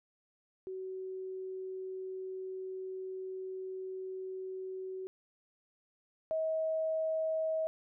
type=tone pair in turn; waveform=sine; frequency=376.3 / 637.8 Hz; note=F#4 / D#5; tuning=+29 / +43 cents; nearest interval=major sixth; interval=914 cents; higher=second; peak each=-38 / -30 dBFS; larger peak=second; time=0.67-5.07 / 6.31-7.67 s; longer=first; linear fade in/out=0 ms; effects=none